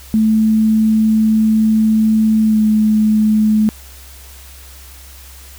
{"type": "tone with pitch glide", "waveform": "sine", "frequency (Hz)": [218.7, 215.1], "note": ["A3", "A3"], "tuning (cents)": [-10, -39], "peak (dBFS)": -9, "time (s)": [0.14, 3.69], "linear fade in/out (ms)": 0, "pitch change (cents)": -29, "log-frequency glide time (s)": [2.42, 2.61], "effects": ["added 66 Hz sine -37 dBFS peak until 5.58 s", "white hiss -40 dBFS RMS until 5.58 s"]}